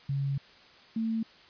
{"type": "tone pair in turn", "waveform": "sine", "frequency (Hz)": [138.59, 224.3], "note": ["C#3", "A3"], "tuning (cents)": [0, 34], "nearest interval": "minor sixth", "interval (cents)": 834, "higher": "second", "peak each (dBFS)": -27, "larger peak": "neither", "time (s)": [[0.09, 0.38], [0.96, 1.23]], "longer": "first", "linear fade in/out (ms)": 5, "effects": ["white hiss -55 dBFS RMS until 1.49 s", "resampled to 11025 Hz"]}